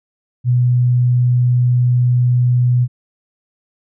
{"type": "tone", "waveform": "sine", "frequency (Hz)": 123.47, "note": "B2", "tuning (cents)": 0, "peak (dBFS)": -10, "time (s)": [0.44, 2.88], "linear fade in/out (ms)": 50, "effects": []}